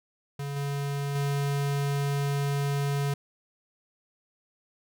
square tone with level steps, 141.4 Hz, C#3, 35 cents sharp, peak -32 / -29 / -26 dBFS, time 0.39-3.14 s, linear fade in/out 5 ms, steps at 0.56 / 1.15 s, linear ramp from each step 5 ms, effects none

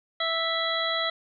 harmonic tone with a mistuned harmonic, 658 Hz, E5, 3 cents flat, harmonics 1 / 2 / 3 / 5 / 6, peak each -31 / -31 / -31 / -31 / -31 dBFS, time 0.2-1.1 s, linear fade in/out 5 ms, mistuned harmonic 5, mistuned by +15 cents, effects none

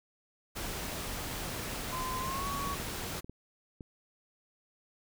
pink noise, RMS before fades -38 dBFS, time 0.55-3.21 s, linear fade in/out 20 ms
clicks, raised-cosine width 3 ms, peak -31 dBFS, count 12, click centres 1.631 / 1.731 / 2.465 / 2.519 / 2.549 / 2.626 / 2.673 / 2.733 / 2.8 / 3.245 / 3.296 / 3.808 s
sine tone with pitch glide, 1028 to 1121 Hz, C6 to C#6, -31 to +19 cents, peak -35 dBFS, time 1.92-2.75 s, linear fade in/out 10 ms, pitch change +150 cents, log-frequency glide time 2.19-2.47 s
effects none

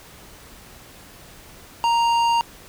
triangle tone with tanh clipping, 932.3 Hz, A#5, in tune, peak -18 dBFS, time 1.84-2.41 s, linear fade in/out 0 ms, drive 17 dB, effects pink hiss -45 dBFS RMS until 2.68 s

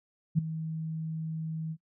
sine tone with ADSR envelope, 159.8 Hz, D#3, 47 cents sharp, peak -18 dBFS, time 0.35-1.77 s, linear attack 34 ms, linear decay 9 ms, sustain -14 dB, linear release 57 ms, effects noise-tail reverb RT60 0.1 s tail -22 dB re dry

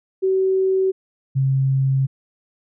sine tone pair in turn, 380 / 134.35 Hz, F#4 / C3, +46 / +46 cents, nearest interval octave + tritone, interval 1800 cents, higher first, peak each -15 dBFS, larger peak neither, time 0.22-0.92 / 1.35-2.07 s, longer second, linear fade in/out 20 ms, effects none

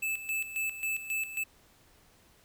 square tone with tremolo, 2624 Hz, E7, 9 cents flat, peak -30 dBFS, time 0.02-1.44 s, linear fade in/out 10 ms, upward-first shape square, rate 3.7 Hz, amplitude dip 70%, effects pink hiss -62 dBFS RMS until 2.44 s

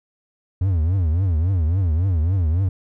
triangle tone with vibrato, 86.7 Hz, F2, 12 cents flat, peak -14 dBFS, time 0.61-2.69 s, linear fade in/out 5 ms, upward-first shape triangle, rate 3.6 Hz, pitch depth 260 cents each way, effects none

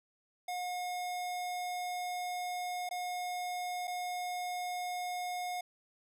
square tone with dropouts, 720 Hz, F#5, 47 cents flat, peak -36 dBFS, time 0.48-5.61 s, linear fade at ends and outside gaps 5 ms, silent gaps 2.891-2.91 / 3.873-3.877 s, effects resampled to 32000 Hz

